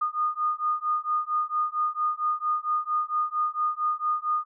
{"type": "beating tone pair", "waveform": "sine", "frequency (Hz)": [1224, 1228.4], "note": ["D#6", "D#6"], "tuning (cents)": [-29, -23], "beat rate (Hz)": 4.4, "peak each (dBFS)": -27, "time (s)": [0.01, 4.45], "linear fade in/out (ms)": 10, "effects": []}